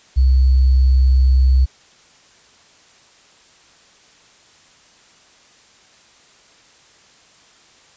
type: tone with sample-and-hold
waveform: sine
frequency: 64.9 Hz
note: C2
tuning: 13 cents flat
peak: -9 dBFS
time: 0.16-1.66 s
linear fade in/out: 20 ms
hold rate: 4410 Hz
effects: white hiss -50 dBFS RMS until 7.96 s + resampled to 16000 Hz